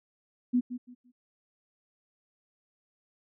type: tone with echo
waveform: sine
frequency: 246.9 Hz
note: B3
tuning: in tune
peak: -21 dBFS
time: 0.53-0.61 s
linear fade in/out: 20 ms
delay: 170 ms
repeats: 3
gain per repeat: -12 dB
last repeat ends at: 1.12 s
effects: none